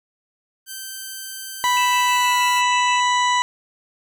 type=tone with pitch glide; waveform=5% pulse; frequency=1553 to 1399.6 Hz; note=G6 to F6; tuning=-17 to +3 cents; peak=-20 dBFS; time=0.66-2.63 s; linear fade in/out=50 ms; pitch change=-180 cents; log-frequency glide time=2.04-2.45 s
type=harmonic tone; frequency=987.8 Hz; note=B5; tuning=in tune; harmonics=1 / 2 / 3 / 4 / 6 / 7 / 8; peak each=-17 / -23 / -27 / -29 / -33 / -34 / -35 dBFS; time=1.64-3.42 s; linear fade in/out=0 ms
type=tone with tremolo; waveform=sine; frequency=2637 Hz; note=E7; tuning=in tune; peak=-24 dBFS; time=1.77-3 s; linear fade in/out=0 ms; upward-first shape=square; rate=6.3 Hz; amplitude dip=50%
effects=none